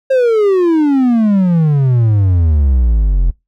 triangle exponential sweep, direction down, 540 to 41.2 Hz, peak -6 dBFS, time 0.1-3.31 s, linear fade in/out 10 ms, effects noise-tail reverb RT60 0.2 s tail -24 dB re dry

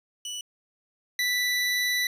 25% pulse tone pair in turn, 2960 / 1975.6 Hz, F#7 / B6, 0 / 0 cents, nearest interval perfect fifth, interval 700 cents, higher first, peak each -29 / -20 dBFS, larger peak second, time 0.25-0.41 / 1.19-2.07 s, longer second, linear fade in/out 2 ms, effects resampled to 32000 Hz

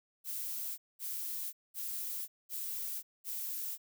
violet noise bursts, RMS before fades -39 dBFS, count 5, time 0.24-3.78 s, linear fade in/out 50 ms, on 540 ms, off 210 ms, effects none

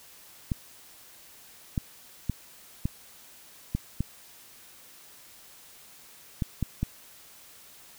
clicks, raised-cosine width 5 ms, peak -14 dBFS, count 9, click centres 0.518 / 1.778 / 2.297 / 2.855 / 3.75 / 4.006 / 6.422 / 6.627 / 6.83 s, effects white hiss -52 dBFS RMS until 7.98 s

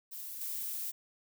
violet noise with level steps, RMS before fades -43 / -38 dBFS, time 0.11-0.92 s, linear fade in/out 20 ms, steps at 0.41 s, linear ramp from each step 2 ms, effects none

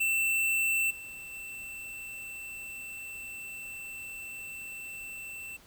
square tone with level steps, 2678 Hz, E7, 27 cents sharp, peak -26 / -42 / -40 dBFS, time 0-5.57 s, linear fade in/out 10 ms, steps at 0.9 / 1.32 s, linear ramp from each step 10 ms, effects pink hiss -57 dBFS RMS until 5.66 s

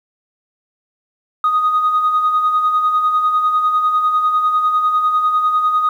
sine tone with tremolo, 1244.5 Hz, D#6, in tune, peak -9 dBFS, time 1.44-5.89 s, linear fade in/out 2 ms, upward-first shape sine, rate 10 Hz, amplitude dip 50%, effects tanh soft clip ceiling -8 dBFS + 8-bit

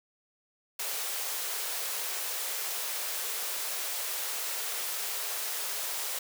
white high-pass noise, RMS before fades -34 dBFS, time 0.79-6.19 s, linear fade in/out 5 ms, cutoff 390 Hz, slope 48 dB/octave, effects none

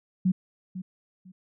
sine tone with echo, 185 Hz, F#3, in tune, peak -19 dBFS, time 0.25-0.32 s, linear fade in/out 10 ms, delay 500 ms, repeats 2, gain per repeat -13 dB, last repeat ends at 1.32 s, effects none

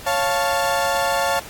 30% pulse chord, Db augmented, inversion none, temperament equal, 554.4 / 698.5 / 880 Hz, Db5 / F5 / A5, 0 / 0 / 0 cents, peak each -20 dBFS, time 0.06-1.4 s, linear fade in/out 10 ms, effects pink hiss -38 dBFS RMS until 1.49 s + AAC 64 kbps

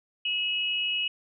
sine tone pair together, 2585 / 2913 Hz, E7 / F#7, -34 / -28 cents, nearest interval major second, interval 206 cents, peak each -30 / -27 dBFS, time 0.25-1.08 s, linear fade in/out 5 ms, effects none

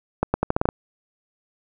accelerating click train, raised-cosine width 1 ms, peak -5 dBFS, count 8, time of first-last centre 0.23-0.689 s, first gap 110 ms, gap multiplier 0.82, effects none

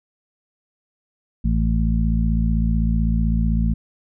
harmonic tone, 55.8 Hz, A1, 25 cents sharp, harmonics 1 / 2 / 3 / 4, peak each -18 / -27 / -23 / -24 dBFS, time 1.44-3.74 s, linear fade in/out 10 ms, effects none

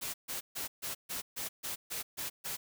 white noise bursts, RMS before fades -38 dBFS, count 10, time 0.01-2.57 s, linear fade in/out 20 ms, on 130 ms, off 140 ms, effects none

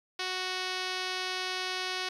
5% pulse tone with low-pass filter, 370 Hz, F#4, in tune, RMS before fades -34 dBFS, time 0.19-2.09 s, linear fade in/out 5 ms, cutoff 6000 Hz, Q 1.4, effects 10-bit

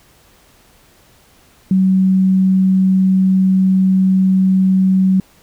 sine tone, 188.8 Hz, F#3, 35 cents sharp, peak -9 dBFS, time 1.71-5.2 s, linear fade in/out 2 ms, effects pink hiss -50 dBFS RMS until 5.42 s

